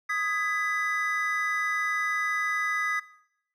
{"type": "chord", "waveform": "triangle", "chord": "G# minor", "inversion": "second", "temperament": "just", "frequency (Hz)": [1245.9, 1661.2, 1993.5], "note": ["D#6", "G#6", "B6"], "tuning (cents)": [2, 0, 16], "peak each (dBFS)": [-29, -31, -27], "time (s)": [0.09, 3], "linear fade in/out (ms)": 10, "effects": ["noise-tail reverb RT60 0.8 s tail -20 dB re dry"]}